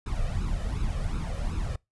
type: noise with flanger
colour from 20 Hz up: brown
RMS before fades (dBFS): -29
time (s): 0.06-1.76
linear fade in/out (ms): 5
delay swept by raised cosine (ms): 0.76 to 1.68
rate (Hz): 2.7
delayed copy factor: +0.75
effects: noise-tail reverb RT60 0.2 s tail -24 dB re dry + resampled to 24000 Hz